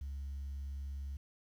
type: tone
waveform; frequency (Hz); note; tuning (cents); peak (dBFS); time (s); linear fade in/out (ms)
sine; 69.3; C#2; 0; -37; 0.01-1.17; 5
effects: tanh soft clip ceiling -37 dBFS + 11-bit